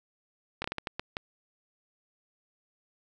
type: slowing click train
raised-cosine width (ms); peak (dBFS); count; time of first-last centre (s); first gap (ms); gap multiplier
0.3; -16; 8; 0.62-1.169; 23; 1.4
effects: none